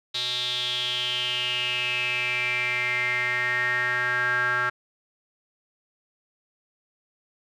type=tone with band-pass filter sweep; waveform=square; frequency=123.47 Hz; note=B2; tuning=in tune; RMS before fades=-26 dBFS; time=0.14-4.7 s; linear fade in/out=10 ms; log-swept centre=3800 to 1500 Hz; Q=7.8; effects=none